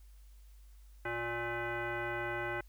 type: tone with frequency modulation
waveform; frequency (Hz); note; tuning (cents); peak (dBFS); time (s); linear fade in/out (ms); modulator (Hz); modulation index
sine; 587.3; D5; 0; -34; 1.05-2.61; 5; 471; 3.3
effects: added 50 Hz sine -53 dBFS peak until 2.68 s + white hiss -70 dBFS RMS until 2.68 s